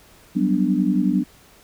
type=chord; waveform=sine; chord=G major seventh; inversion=third; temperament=equal; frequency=185 / 196 / 246.9 / 293.7 Hz; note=F#3 / G3 / B3 / D4; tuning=0 / 0 / 0 / 0 cents; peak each=-22 dBFS; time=0.35-1.24 s; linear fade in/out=20 ms; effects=pink hiss -51 dBFS RMS until 1.63 s